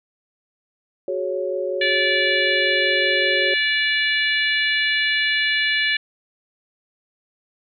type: chord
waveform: sine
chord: F# suspended second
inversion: none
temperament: equal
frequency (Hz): 370 / 415.3 / 554.4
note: F#4 / G#4 / C#5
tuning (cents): 0 / 0 / 0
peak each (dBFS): -26 / -29 / -24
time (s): 1.08-3.54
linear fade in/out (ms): 2
type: harmonic tone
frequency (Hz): 580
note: D5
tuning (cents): -22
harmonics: 3 / 4 / 5 / 6 / 7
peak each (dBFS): -21 / -23 / -25 / -27 / -28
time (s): 1.81-5.97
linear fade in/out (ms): 5
effects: none